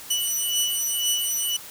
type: beating tone pair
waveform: 15% pulse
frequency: 2960 / 2962 Hz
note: F#7 / F#7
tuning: 0 / +1 cents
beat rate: 2 Hz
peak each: -18 dBFS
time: 0.1-1.57 s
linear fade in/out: 10 ms
effects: white hiss -41 dBFS RMS until 1.7 s